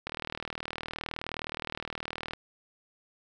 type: click train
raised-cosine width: 0.3 ms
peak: -18 dBFS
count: 90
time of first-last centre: 0.07-2.335 s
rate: 39.3 Hz
effects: none